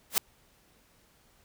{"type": "noise with exponential growth", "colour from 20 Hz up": "white", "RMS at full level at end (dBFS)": -19, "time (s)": [0.1, 0.18], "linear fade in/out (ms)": 1, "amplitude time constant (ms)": 16, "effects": ["pink hiss -64 dBFS RMS until 1.44 s"]}